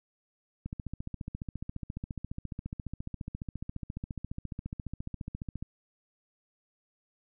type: click train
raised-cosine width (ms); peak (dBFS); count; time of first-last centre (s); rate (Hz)
5; -24; 73; 0.66-5.626; 14.5
effects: none